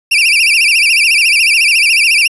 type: tone with vibrato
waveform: 35% pulse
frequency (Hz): 2537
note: D#7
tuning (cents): +33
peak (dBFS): -5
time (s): 0.11-2.28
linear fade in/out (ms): 10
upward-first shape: sine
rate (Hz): 14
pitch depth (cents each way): 170
effects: resampled to 24000 Hz